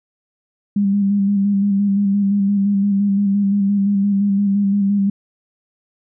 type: tone with vibrato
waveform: sine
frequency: 200 Hz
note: G3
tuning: 35 cents sharp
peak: -13 dBFS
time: 0.76-5.1 s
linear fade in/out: 5 ms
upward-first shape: square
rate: 5.8 Hz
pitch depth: 26 cents each way
effects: none